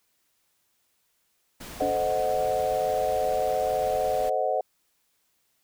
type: noise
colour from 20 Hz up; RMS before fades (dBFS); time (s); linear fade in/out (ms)
pink; -41; 1.6-4.3; 10
type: chord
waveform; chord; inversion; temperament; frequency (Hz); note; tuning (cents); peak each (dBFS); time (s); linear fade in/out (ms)
sine; A diminished seventh; none; equal; 440 / 523.3 / 622.3 / 740; A4 / C5 / Eb5 / Gb5; 0 / 0 / 0 / 0; -32 / -28 / -28 / -27; 1.8-4.61; 5
type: tone with exponential decay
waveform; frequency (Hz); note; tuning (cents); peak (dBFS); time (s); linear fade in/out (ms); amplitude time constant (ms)
sine; 285.9; D4; -46; -26; 1.82-2.12; 1; 65
effects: white hiss -71 dBFS RMS until 5.63 s